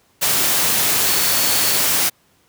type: tone in noise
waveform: sine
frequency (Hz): 4435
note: C#8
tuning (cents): 0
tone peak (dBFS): -26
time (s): 1.06-1.79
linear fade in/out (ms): 20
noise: white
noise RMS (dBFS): -17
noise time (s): 0.21-2.1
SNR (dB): -12
effects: pink hiss -58 dBFS RMS until 2.48 s + high-pass 80 Hz 12 dB/octave